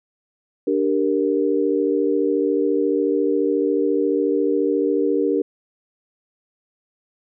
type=chord; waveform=sine; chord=G minor; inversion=second; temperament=equal; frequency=293.7 / 392 / 466.2 Hz; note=D4 / G4 / Bb4; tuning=0 / 0 / 0 cents; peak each=-21 dBFS; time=0.67-5.42 s; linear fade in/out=5 ms; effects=none